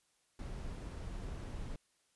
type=noise; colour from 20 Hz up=brown; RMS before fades=-43 dBFS; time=0.39-1.76 s; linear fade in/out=2 ms; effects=white hiss -75 dBFS RMS until 2.15 s + resampled to 24000 Hz